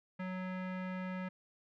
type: tone with low-pass filter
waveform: square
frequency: 185 Hz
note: F#3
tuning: in tune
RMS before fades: -40 dBFS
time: 0.19-1.29 s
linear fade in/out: 10 ms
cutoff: 2000 Hz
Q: 2.1
effects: none